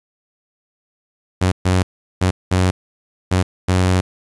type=tone bursts at uneven times; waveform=sawtooth; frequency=92 Hz; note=F#2; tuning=9 cents flat; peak=-9 dBFS; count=6; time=1.41-1.52 / 1.65-1.83 / 2.21-2.31 / 2.51-2.71 / 3.31-3.43 / 3.68-4.01 s; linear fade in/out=10 ms; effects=resampled to 24000 Hz + 8-bit